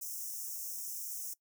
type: high-pass noise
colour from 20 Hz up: white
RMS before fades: -41 dBFS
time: 0.01-1.34 s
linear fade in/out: 10 ms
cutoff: 5400 Hz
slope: 96 dB/octave
effects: noise-tail reverb RT60 0.1 s tail -21 dB re dry